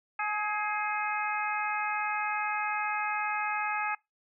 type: harmonic tone with a mistuned harmonic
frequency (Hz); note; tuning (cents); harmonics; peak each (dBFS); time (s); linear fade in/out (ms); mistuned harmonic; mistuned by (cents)
422.5; G#4; +30; 2 / 3 / 4 / 5 / 6; -33 / -34 / -36 / -38 / -36; 0.19-3.95; 5; 4; -37
effects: noise-tail reverb RT60 0.2 s tail -24 dB re dry